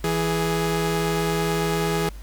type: tone pair together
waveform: sawtooth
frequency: 164.81 / 416.6 Hz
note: E3 / G#4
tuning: 0 / +5 cents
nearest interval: octave + major third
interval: 1605 cents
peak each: -20 dBFS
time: 0.04-2.09 s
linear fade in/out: 2 ms
effects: added 50 Hz sine -35 dBFS peak until 2.22 s + pink hiss -50 dBFS RMS until 2.22 s